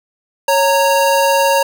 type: tone pair together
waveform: square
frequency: 552 / 926.1 Hz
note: C#5 / A#5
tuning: -7 / -12 cents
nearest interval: major sixth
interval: 895 cents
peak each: -14 dBFS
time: 0.48-1.63 s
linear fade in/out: 5 ms
effects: none